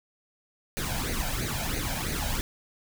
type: noise with flanger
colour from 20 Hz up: pink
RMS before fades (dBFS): -30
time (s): 0.77-2.41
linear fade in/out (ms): 0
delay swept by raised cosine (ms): 0.46 to 1.32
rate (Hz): 3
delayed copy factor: +0.7
effects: none